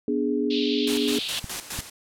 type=chord; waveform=sine; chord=G# diminished; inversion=first; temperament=equal; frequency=246.9 / 293.7 / 415.3 Hz; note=B3 / D4 / G#4; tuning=0 / 0 / 0 cents; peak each=-26 dBFS; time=0.08-1.19 s; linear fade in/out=2 ms
type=band-pass noise; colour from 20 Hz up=white; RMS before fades=-31 dBFS; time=0.5-1.4 s; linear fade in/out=10 ms; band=2700 to 4200 Hz; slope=48 dB/octave
type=noise with tremolo; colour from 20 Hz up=white; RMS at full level=-30 dBFS; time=0.87-1.9 s; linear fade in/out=5 ms; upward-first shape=square; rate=4.8 Hz; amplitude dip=70%
type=clicks; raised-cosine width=5 ms; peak=-21 dBFS; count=2; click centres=1.443 / 1.79 s
effects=low-pass 11000 Hz 12 dB/octave